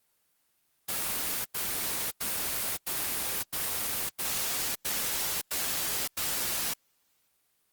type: noise bursts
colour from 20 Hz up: white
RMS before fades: -31 dBFS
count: 9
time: 0.88-6.738 s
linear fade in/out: 10 ms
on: 570 ms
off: 91 ms
effects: white hiss -72 dBFS RMS until 7.72 s + Opus 24 kbps